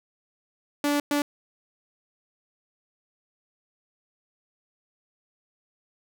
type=tone bursts at uneven times; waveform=sawtooth; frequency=290 Hz; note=D4; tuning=22 cents flat; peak=-18 dBFS; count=2; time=0.84-1 / 1.11-1.22 s; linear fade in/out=2 ms; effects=none